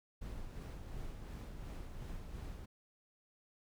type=noise with tremolo; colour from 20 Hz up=brown; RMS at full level=-44 dBFS; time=0.21-2.66 s; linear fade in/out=10 ms; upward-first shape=sine; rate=2.8 Hz; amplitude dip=35%; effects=none